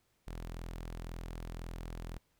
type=tone; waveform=sawtooth; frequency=41.93 Hz; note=E1; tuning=30 cents sharp; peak=-37 dBFS; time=0.27-2.18 s; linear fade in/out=0 ms; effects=pink hiss -75 dBFS RMS until 2.39 s